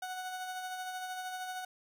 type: tone with tremolo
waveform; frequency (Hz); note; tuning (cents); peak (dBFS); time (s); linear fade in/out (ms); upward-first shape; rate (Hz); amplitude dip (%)
30% pulse; 740; F#5; 0; -34; 0.02-1.65; 5; sine; 13; 35
effects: none